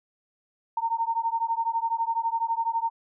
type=beating tone pair; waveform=sine; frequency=910 / 922 Hz; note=A#5 / A#5; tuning=-42 / -19 cents; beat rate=12 Hz; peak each=-27 dBFS; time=0.77-2.9 s; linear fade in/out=5 ms; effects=none

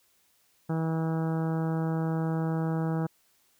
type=harmonic tone; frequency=161.7 Hz; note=E3; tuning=33 cents flat; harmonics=1 / 2 / 3 / 4 / 5 / 6 / 7 / 8 / 9 / 10; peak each=-27 / -34 / -37 / -42 / -40 / -46 / -49 / -46 / -49 / -52 dBFS; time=0.69-3.07 s; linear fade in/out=10 ms; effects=white hiss -67 dBFS RMS until 3.59 s

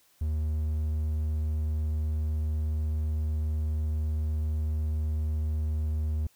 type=tone; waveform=triangle; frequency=77 Hz; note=D#2; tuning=17 cents flat; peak=-24 dBFS; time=0.21-6.27 s; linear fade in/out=5 ms; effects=white hiss -64 dBFS RMS until 6.35 s

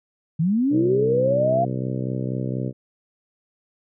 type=linear sweep; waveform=sine; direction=up; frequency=149.8 to 700 Hz; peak=-17 dBFS; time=0.39-1.65 s; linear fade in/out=10 ms
type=harmonic tone; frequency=64.2 Hz; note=C2; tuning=32 cents flat; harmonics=2 / 3 / 4 / 5 / 6 / 7 / 8 / 9; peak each=-26 / -30 / -32 / -34 / -36 / -37 / -38 / -39 dBFS; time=0.7-2.73 s; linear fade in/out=50 ms
effects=none

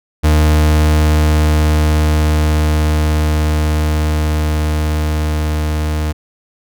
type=tone with level ramp; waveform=40% pulse; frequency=76.6 Hz; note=D#2; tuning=27 cents flat; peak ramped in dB=-7 to -14 dBFS; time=0.23-6.13 s; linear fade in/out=20 ms; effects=none

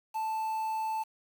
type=tone with quantisation; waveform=triangle; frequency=880 Hz; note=A5; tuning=in tune; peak=-28 dBFS; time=0.14-1.04 s; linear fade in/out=20 ms; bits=8; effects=none

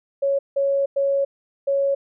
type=tone bursts at uneven times; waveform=sine; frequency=554.4 Hz; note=C#5; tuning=in tune; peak=-17 dBFS; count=4; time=0.22-0.39 / 0.56-0.86 / 0.96-1.25 / 1.67-1.95 s; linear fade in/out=10 ms; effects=none

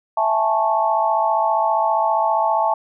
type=chord; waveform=sine; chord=A major seventh; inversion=second; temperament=just; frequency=660 / 825 / 880 / 1100 Hz; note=E5 / G#5 / A5 / C#6; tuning=+2 / -12 / 0 / -14 cents; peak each=-21 / -24 / -18 / -24 dBFS; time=0.17-2.74 s; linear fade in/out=5 ms; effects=none

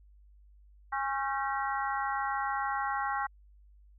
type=harmonic tone with a mistuned harmonic; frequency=273.2 Hz; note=C#4; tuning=25 cents flat; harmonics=3 / 4 / 5 / 6 / 7; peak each=-33 / -35 / -37 / -39 / -40 dBFS; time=0.92-3.27 s; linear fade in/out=10 ms; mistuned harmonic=6; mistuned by=-95 cents; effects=added 50 Hz sine -55 dBFS peak until 3.98 s

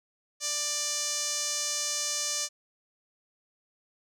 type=tone with band-pass filter; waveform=sawtooth; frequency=590 Hz; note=D5; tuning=8 cents sharp; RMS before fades=-31 dBFS; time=0.4-2.49 s; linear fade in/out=50 ms; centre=6200 Hz; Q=3.2; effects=none

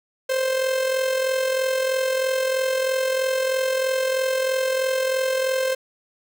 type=tone with amplitude modulation; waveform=45% pulse; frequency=523.3 Hz; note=C5; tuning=in tune; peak=-18 dBFS; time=0.29-5.75 s; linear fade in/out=10 ms; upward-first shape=sine; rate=43.1 Hz; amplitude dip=50%; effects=none

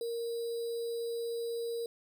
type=tone with sample-and-hold; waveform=sine; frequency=466.2 Hz; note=A#4; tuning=in tune; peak=-33 dBFS; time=0.01-1.86 s; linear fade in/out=2 ms; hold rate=4410 Hz; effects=none

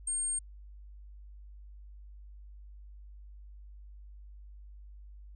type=tone; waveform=sine; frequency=8550 Hz; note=C9; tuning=36 cents sharp; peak=-30 dBFS; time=0.07-0.39 s; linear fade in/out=5 ms; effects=added 50 Hz sine -47 dBFS peak until 5.35 s

